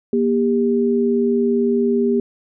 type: tone pair together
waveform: sine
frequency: 237.8 / 400 Hz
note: A#3 / G4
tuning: +35 / +35 cents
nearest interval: major sixth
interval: 900 cents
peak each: -17 dBFS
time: 0.13-2.2 s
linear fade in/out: 2 ms
effects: none